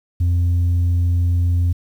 sine tone, 87.31 Hz, F2, in tune, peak -11 dBFS, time 0.2-1.73 s, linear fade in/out 10 ms, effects tanh soft clip ceiling -13 dBFS + 8-bit

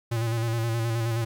square tone with vibrato, 115.1 Hz, A#2, 22 cents flat, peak -25 dBFS, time 0.11-1.25 s, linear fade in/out 10 ms, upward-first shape square, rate 9.5 Hz, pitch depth 35 cents each way, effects 11-bit

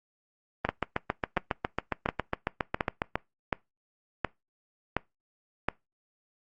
two click trains, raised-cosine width 0.5 ms, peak -10 / -11 dBFS, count 8 / 19, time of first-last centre 0.65-5.686 / 0.69-3.156 s, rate 1.39 / 7.3 Hz, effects noise-tail reverb RT60 0.2 s tail -24 dB re dry + Opus 24 kbps

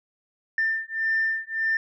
sine beating tone pair, 1790 / 1791.7 Hz, A6 / A6, +29 / +31 cents, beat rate 1.7 Hz, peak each -25 dBFS, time 0.58-1.77 s, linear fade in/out 2 ms, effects tanh soft clip ceiling -16 dBFS

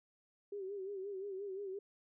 sine tone with vibrato, 392 Hz, G4, in tune, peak -40 dBFS, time 0.52-1.79 s, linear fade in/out 5 ms, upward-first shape sine, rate 5.7 Hz, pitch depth 80 cents each way, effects none

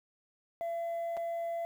sine tone with dropouts, 676 Hz, E5, 43 cents sharp, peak -30 dBFS, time 0.61-1.65 s, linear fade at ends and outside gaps 0 ms, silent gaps 1.168-1.173 s, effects tanh soft clip ceiling -32 dBFS + 10-bit

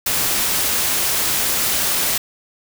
white noise, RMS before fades -19 dBFS, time 0.06-2.18 s, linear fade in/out 5 ms, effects none

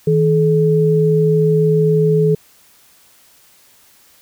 sine tone pair together, 159.6 / 428.3 Hz, D#3 / A4, +44 / -47 cents, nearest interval octave + perfect fourth, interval 1709 cents, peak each -13 dBFS, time 0.07-2.35 s, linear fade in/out 5 ms, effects white hiss -50 dBFS RMS until 4.21 s

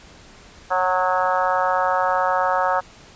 harmonic tone with a mistuned harmonic, 183.4 Hz, F#3, 15 cents flat, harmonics 3 / 4 / 5 / 6 / 7 / 8 / 9, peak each -24 / -23 / -23 / -27 / -24 / -31 / -30 dBFS, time 0.7-2.81 s, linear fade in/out 20 ms, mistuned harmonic 4, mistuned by +18 cents, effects pink hiss -46 dBFS RMS until 3.15 s + resampled to 16000 Hz

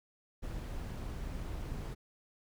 brown noise, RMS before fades -40 dBFS, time 0.42-1.95 s, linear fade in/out 20 ms, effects none

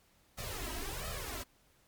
pink noise with flanger, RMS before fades -40 dBFS, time 0.37-1.44 s, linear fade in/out 20 ms, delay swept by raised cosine 1.6 to 3.1 ms, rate 1.4 Hz, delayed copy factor +1, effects pink hiss -68 dBFS RMS until 1.87 s + MP3 96 kbps

